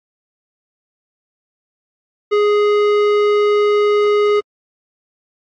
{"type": "tone with tanh clipping", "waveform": "sine", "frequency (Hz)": 415.6, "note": "G#4", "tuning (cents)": 1, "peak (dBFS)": -13, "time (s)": [2.31, 4.41], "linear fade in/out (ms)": 20, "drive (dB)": 15, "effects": ["AAC 64 kbps"]}